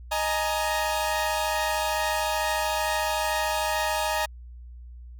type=chord; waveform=sawtooth; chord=D# suspended fourth; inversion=none; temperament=equal with one note detuned; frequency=622.3 / 838.8 / 932.3 Hz; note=D#5 / G#5 / A#5; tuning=0 / +17 / 0 cents; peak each=-25 dBFS; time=0.11-4.26 s; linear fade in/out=10 ms; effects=added 60 Hz sine -40 dBFS peak until 5.19 s